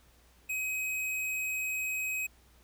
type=tone; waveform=square; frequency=2532 Hz; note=D#7; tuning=30 cents sharp; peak=-32 dBFS; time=0.49-2.27 s; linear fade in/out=10 ms; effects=added 60 Hz sine -62 dBFS peak until 2.63 s + pink hiss -64 dBFS RMS until 2.63 s